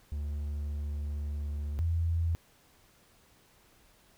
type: tone pair in turn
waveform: triangle / sine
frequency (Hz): 73.2 / 83.55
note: D2 / E2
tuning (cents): -5 / +24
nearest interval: major second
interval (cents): 229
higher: second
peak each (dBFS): -30 / -26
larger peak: second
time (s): 0.12-1.79 / 1.79-2.35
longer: first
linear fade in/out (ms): 0
effects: pink hiss -63 dBFS RMS until 4.17 s